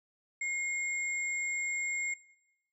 sine tone pair together, 2147 / 7459 Hz, C7 / A#8, +44 / 0 cents, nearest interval octave + minor seventh, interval 2156 cents, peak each -32 / -40 dBFS, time 0.41-2.14 s, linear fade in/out 5 ms, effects noise-tail reverb RT60 0.9 s tail -19 dB re dry

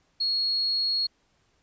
sine tone, 4315 Hz, C#8, 47 cents flat, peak -23 dBFS, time 0.2-1.07 s, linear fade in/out 10 ms, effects pink hiss -68 dBFS RMS until 1.62 s + resampled to 16000 Hz

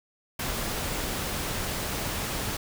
pink noise, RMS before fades -31 dBFS, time 0.39-2.57 s, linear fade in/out 5 ms, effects none

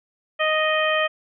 harmonic tone, 622.3 Hz, D#5, in tune, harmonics 1 / 2 / 3 / 4 / 5, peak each -22 / -25 / -24 / -27 / -28 dBFS, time 0.39-1.08 s, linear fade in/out 20 ms, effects none

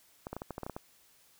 clicks, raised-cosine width 1 ms, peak -24 dBFS, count 10, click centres 0.269 / 0.33 / 0.366 / 0.419 / 0.507 / 0.581 / 0.633 / 0.665 / 0.697 / 0.765 s, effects white hiss -64 dBFS RMS until 1.39 s

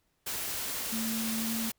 sine tone in noise, 224.8 Hz, A3, 37 cents sharp, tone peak -32 dBFS, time 0.92-1.7 s, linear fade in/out 10 ms, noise white, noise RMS -35 dBFS, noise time 0.26-1.72 s, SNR 0 dB, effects pink hiss -75 dBFS RMS until 1.78 s

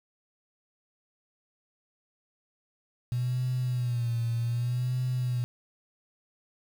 triangle tone with vibrato, 121.6 Hz, B2, 26 cents flat, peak -22 dBFS, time 3.12-5.44 s, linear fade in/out 0 ms, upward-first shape sine, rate 0.65 Hz, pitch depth 74 cents each way, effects tanh soft clip ceiling -24 dBFS + 8-bit

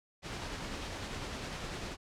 pink noise with tremolo, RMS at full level -39 dBFS, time 0.22-1.97 s, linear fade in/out 50 ms, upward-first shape sine, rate 10 Hz, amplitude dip 25%, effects low-pass 6000 Hz 12 dB/octave

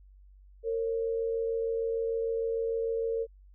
sine tone pair together, 457.4 / 544 Hz, A#4 / C#5, -33 / -33 cents, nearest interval minor third, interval 300 cents, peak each -28 / -37 dBFS, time 0.63-3.27 s, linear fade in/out 50 ms, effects added 48 Hz sine -52 dBFS peak until 3.54 s

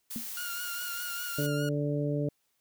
blue noise, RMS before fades -39 dBFS, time 0.1-1.47 s, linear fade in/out 10 ms
sine tone with exponential decay, 228.9 Hz, A#3, 31 cents flat, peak -30 dBFS, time 0.16-0.28 s, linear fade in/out 0 ms, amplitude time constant 24 ms
sawtooth tone with vibrato, 1419 Hz, F6, 27 cents sharp, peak -33 dBFS, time 0.37-1.69 s, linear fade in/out 2 ms, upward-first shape triangle, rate 4.9 Hz, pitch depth 41 cents each way
harmonic tone, 145.8 Hz, D3, 12 cents flat, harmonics 1 / 2 / 3 / 4, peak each -30 / -33 / -35 / -36 dBFS, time 1.38-2.29 s, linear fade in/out 5 ms
effects white hiss -75 dBFS RMS until 2.6 s

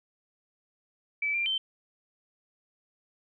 sine tone with pitch steps, 2306 / 2377 / 3103 Hz, D7 / D7 / G7, -32 / +20 / -18 cents, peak -26 dBFS, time 1.22-1.58 s, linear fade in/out 5 ms, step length 120 ms, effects none

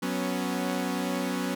sawtooth chord, F# suspended fourth, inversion none, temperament equal with one note detuned, 185 / 246.9 / 276.4 Hz, F#3 / B3 / C#4, 0 / 0 / -5 cents, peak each -28 dBFS, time 0.02-1.55 s, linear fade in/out 10 ms, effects none

